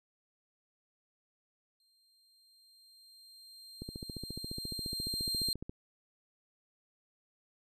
40% pulse tone with exponential growth, 4182 Hz, C8, 2 cents flat, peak -29 dBFS, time 1.8-5.53 s, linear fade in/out 1 ms, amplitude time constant 810 ms
click train, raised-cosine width 3 ms, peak -28 dBFS, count 28, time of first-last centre 3.82-5.695 s, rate 14.4 Hz
effects resampled to 32000 Hz

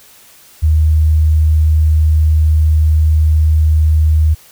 sine tone, 77.78 Hz, D#2, in tune, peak -7 dBFS, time 0.62-4.35 s, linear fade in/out 20 ms, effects white hiss -43 dBFS RMS until 4.51 s

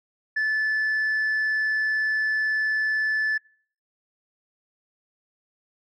sine tone, 1741 Hz, A6, 19 cents flat, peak -19 dBFS, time 0.36-3.38 s, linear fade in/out 10 ms, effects noise-tail reverb RT60 0.5 s tail -24 dB re dry + tanh soft clip ceiling -20 dBFS

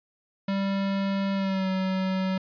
square tone with pitch glide, 196 to 188.67 Hz, G3 to F#3, 0 to +34 cents, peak -25 dBFS, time 0.48-2.38 s, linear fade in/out 5 ms, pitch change -66 cents, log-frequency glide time 1.34-1.69 s, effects resampled to 11025 Hz

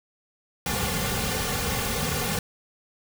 pink noise with comb filter, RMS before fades -27 dBFS, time 0.66-2.39 s, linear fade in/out 2 ms, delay 3.1 ms, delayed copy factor -1, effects none

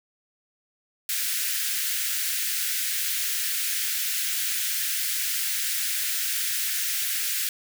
white high-pass noise, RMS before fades -27 dBFS, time 1.09-7.49 s, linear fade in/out 2 ms, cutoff 1500 Hz, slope 48 dB/octave, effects none

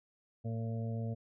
harmonic tone, 113.5 Hz, A#2, 46 cents flat, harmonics 1 / 2 / 4 / 5 / 6, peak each -35 / -41 / -47 / -49 / -51 dBFS, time 0.44-1.15 s, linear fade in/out 20 ms, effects none

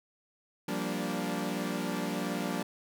sawtooth chord, G minor seventh, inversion third, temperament equal with one note detuned, 174.61 / 196 / 233.1 / 290.5 Hz, F3 / G3 / Bb3 / D4, 0 / 0 / 0 / -19 cents, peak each -33 dBFS, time 0.68-2.63 s, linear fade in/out 5 ms, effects none

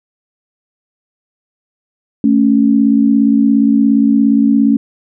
sine tone pair together, 220.2 / 277.4 Hz, A3 / C#4, +2 / +1 cents, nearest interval major third, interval 399 cents, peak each -10 dBFS, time 2.24-4.77 s, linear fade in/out 2 ms, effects none

